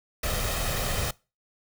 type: noise with comb filter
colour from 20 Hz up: pink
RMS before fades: -28 dBFS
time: 0.23-1.11 s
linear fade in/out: 5 ms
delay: 1.6 ms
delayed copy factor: +0.55
effects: noise-tail reverb RT60 0.3 s tail -23 dB re dry